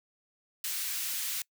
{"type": "high-pass noise", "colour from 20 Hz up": "white", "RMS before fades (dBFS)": -34, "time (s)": [0.64, 1.42], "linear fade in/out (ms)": 2, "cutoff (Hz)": 1900, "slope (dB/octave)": 12, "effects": ["noise-tail reverb RT60 0.1 s tail -24 dB re dry"]}